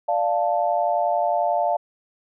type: chord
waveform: sine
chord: D minor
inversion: none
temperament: equal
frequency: 587.3 / 698.5 / 880 Hz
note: D5 / F5 / A5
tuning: 0 / 0 / 0 cents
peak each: -24 / -21 / -25 dBFS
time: 0.08-1.77 s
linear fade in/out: 10 ms
effects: none